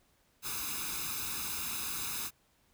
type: noise with comb filter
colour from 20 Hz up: white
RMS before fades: -37 dBFS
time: 0.42-2.31 s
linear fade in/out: 50 ms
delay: 0.79 ms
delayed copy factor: +0.8
effects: pink hiss -70 dBFS RMS until 2.73 s